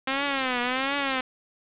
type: tone with vibrato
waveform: 5% pulse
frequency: 262.6 Hz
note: C4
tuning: 6 cents sharp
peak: -13 dBFS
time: 0.07-1.21 s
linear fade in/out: 5 ms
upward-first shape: triangle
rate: 1.4 Hz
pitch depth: 150 cents each way
effects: resampled to 8000 Hz + 7-bit